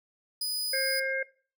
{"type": "tone", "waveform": "sawtooth", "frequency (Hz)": 4978, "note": "D#8", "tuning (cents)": 0, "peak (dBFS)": -26, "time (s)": [0.41, 1], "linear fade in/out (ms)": 5}
{"type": "harmonic tone", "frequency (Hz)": 533, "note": "C5", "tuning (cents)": 32, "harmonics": [1, 3, 4], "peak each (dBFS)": [-32, -32, -32], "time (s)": [0.73, 1.23], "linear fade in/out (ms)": 5}
{"effects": ["noise-tail reverb RT60 0.4 s tail -19 dB re dry"]}